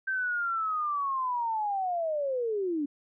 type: linear sweep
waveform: sine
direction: down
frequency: 1566 to 277.2 Hz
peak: -27 dBFS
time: 0.07-2.86 s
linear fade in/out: 10 ms
effects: none